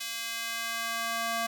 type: tone with high-pass filter sweep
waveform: square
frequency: 229.7 Hz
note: A#3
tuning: 25 cents flat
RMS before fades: -33 dBFS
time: 0-1.47 s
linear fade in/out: 10 ms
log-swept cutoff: 2900 to 740 Hz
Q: 0.94
effects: none